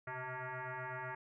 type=tone with frequency modulation; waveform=sine; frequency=380 Hz; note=F#4; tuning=46 cents sharp; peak=-40 dBFS; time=0.07-1.15 s; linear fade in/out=5 ms; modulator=256 Hz; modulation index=6.4; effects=none